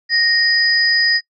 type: tone pair together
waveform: sine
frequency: 1859 / 4963 Hz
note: A#6 / D#8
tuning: -5 / -5 cents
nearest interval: octave + perfect fourth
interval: 1700 cents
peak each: -15 dBFS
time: 0.09-1.21 s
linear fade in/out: 50 ms
effects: noise-tail reverb RT60 0.1 s tail -22 dB re dry